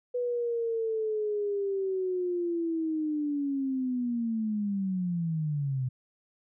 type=linear sweep; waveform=sine; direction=down; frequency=493.9 to 125.4 Hz; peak=-27 dBFS; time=0.14-5.89 s; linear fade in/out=10 ms; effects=none